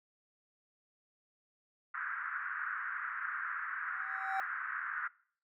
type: band-pass noise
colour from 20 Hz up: pink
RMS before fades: -39 dBFS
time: 1.94-5.08 s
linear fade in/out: 5 ms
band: 1300 to 1700 Hz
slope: 48 dB/octave
type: tone with exponential growth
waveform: triangle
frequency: 771 Hz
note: G5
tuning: 29 cents flat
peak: -29 dBFS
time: 3.84-4.4 s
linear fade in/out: 0 ms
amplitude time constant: 120 ms
effects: noise-tail reverb RT60 0.5 s tail -22 dB re dry